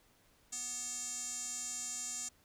square tone with band-pass filter, 246.9 Hz, B3, in tune, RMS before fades -41 dBFS, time 0.52-2.29 s, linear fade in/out 10 ms, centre 7200 Hz, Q 7.8, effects pink hiss -68 dBFS RMS until 2.44 s

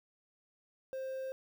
triangle tone with quantisation, 527 Hz, C5, 12 cents sharp, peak -35 dBFS, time 0.93-1.32 s, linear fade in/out 0 ms, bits 10, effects none

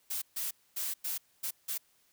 blue noise bursts at uneven times, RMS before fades -35 dBFS, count 6, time 0.1-0.22 / 0.36-0.51 / 0.76-0.94 / 1.04-1.18 / 1.43-1.51 / 1.68-1.78 s, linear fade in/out 10 ms, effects white hiss -69 dBFS RMS until 2.12 s

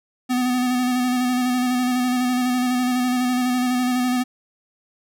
square tone with vibrato, 250 Hz, B3, 21 cents sharp, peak -19 dBFS, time 0.29-4.24 s, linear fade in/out 20 ms, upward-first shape square, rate 12 Hz, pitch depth 21 cents each way, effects none

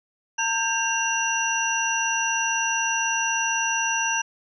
sine tone cluster, 907 / 1589 / 2771 / 5870 Hz, A#5 / G6 / F7 / F#8, -48 / +23 / -14 / -15 cents, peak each -27 dBFS, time 0.38-4.22 s, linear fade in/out 10 ms, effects none

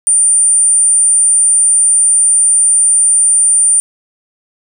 sine tone, 9080 Hz, C#9, 41 cents sharp, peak -6 dBFS, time 0.07-3.8 s, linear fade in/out 0 ms, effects none

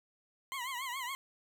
20% pulse tone with vibrato, 1025 Hz, C6, 36 cents flat, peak -32 dBFS, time 0.52-1.15 s, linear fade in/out 0 ms, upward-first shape triangle, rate 7.1 Hz, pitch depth 150 cents each way, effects 10-bit

